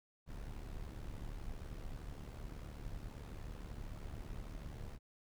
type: noise with amplitude modulation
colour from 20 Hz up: brown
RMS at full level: -43 dBFS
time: 0.26-4.99 s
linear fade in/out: 50 ms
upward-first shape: sine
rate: 73 Hz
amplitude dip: 70%
effects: none